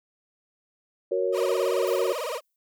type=chord; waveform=sine; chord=F# major; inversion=none; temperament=equal; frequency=370 / 466.2 / 554.4 Hz; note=F#4 / A#4 / C#5; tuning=0 / 0 / 0 cents; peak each=-27 dBFS; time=1.11-2.13 s; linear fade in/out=10 ms
type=tone with vibrato; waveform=30% pulse; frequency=545 Hz; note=C#5; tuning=29 cents flat; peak=-26 dBFS; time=1.32-2.41 s; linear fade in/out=50 ms; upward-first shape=sine; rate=18 Hz; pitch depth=270 cents each way
type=noise with exponential decay; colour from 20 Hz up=violet; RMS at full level=-41 dBFS; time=1.87-2.56 s; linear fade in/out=1 ms; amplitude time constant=150 ms
effects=none